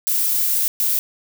violet noise bursts at uneven times, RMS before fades -19 dBFS, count 2, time 0.07-0.68 / 0.8-0.99 s, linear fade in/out 0 ms, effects none

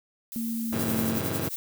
violet noise, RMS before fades -38 dBFS, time 0.32-1.07 s, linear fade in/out 0 ms
sine tone with pitch glide, 229 to 223.8 Hz, A#3 to A3, -31 to +30 cents, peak -28 dBFS, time 0.36-1.19 s, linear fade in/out 0 ms, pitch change -39 cents, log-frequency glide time 0.53-0.96 s
15% pulse chord, F# diminished seventh, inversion none, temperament just, 92.5 / 111 / 133.2 / 159.84 Hz, F#2 / A2 / C3 / Eb3, 0 / +16 / +31 / +47 cents, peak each -28 dBFS, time 0.72-1.49 s, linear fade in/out 10 ms
violet noise with tremolo, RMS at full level -31 dBFS, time 0.79-1.56 s, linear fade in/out 0 ms, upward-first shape triangle, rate 11 Hz, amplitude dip 80%
effects none

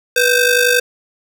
sawtooth ring-modulated tone, 1031 Hz, C6, 26 cents flat, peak -4 dBFS, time 0.16-0.8 s, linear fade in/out 5 ms, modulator 541 Hz, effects none

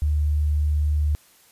sine tone, 74.7 Hz, D2, 30 cents sharp, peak -18 dBFS, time 0.02-1.15 s, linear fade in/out 0 ms, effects white hiss -55 dBFS RMS until 1.51 s + resampled to 32000 Hz

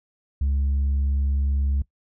sine tone, 69.3 Hz, C#2, in tune, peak -17 dBFS, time 0.41-1.82 s, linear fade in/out 5 ms, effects noise-tail reverb RT60 0.1 s tail -21 dB re dry + tanh soft clip ceiling -18 dBFS

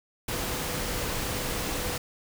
sine tone in noise, 493.9 Hz, B4, in tune, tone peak -41 dBFS, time 0.28-1.98 s, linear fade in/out 5 ms, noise pink, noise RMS -31 dBFS, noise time 0.28-1.98 s, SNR -13 dB, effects none

